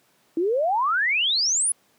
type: exponential sweep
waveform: sine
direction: up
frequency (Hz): 317.6 to 10548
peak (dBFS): -19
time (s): 0.37-1.72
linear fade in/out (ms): 2
effects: pink hiss -62 dBFS RMS until 1.98 s + high-pass 200 Hz 12 dB/octave